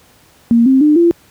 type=tone with pitch steps; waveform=sine; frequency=233.1 / 264.7 / 300.6 / 341.3 Hz; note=A#3 / C4 / D4 / F4; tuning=0 / +20 / +40 / -40 cents; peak=-6 dBFS; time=0.51-1.11 s; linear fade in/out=0 ms; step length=150 ms; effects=pink hiss -48 dBFS RMS until 1.3 s + high-pass 60 Hz 12 dB/octave